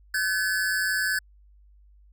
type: tone pair together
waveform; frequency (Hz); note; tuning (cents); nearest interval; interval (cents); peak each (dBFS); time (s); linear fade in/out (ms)
square; 1525 / 1711.2; G6 / A6; -48 / -49; major second; 199; -27; 0.14-1.19; 5
effects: added 50 Hz sine -52 dBFS peak until 2.12 s